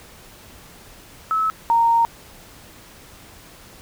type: tone pair in turn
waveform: sine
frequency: 1299 / 926 Hz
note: E6 / A#5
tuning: -26 / -12 cents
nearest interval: tritone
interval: 586 cents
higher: first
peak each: -17 / -13 dBFS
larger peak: second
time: 1.31-1.5 / 1.7-2.05 s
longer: second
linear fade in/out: 0 ms
effects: pink hiss -45 dBFS RMS until 3.81 s